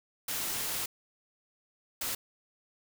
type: noise bursts at uneven times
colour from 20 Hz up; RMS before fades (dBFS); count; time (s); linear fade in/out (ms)
white; -34; 2; 0.28-0.86 / 2.01-2.15; 5
effects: none